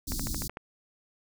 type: band-stop noise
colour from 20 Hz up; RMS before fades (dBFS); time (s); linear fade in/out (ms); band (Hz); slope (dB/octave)
pink; -33; 0.07-0.48; 10; 310 to 4300; 48
type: click train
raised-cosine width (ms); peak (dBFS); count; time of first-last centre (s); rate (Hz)
0.5; -22; 7; 0.12-0.571; 13.3
effects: none